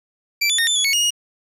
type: tone with pitch steps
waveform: 25% pulse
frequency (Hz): 2338 / 3482 / 1840 / 3530 / 3386 / 2211 / 2864 / 2880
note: D7 / A7 / A#6 / A7 / G#7 / C#7 / F7 / F#7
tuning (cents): -8 / -19 / -23 / +5 / +33 / -5 / +43 / -47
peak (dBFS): -12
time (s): 0.41-1.106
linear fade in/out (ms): 10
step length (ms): 87
effects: resampled to 32000 Hz